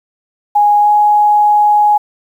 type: tone with pitch glide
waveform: sine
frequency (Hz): 828 to 835.2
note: G#5 to G#5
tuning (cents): -5 to +10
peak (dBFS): -6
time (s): 0.55-1.98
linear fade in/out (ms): 10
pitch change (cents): +15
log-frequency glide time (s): 0.8-0.9
effects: 7-bit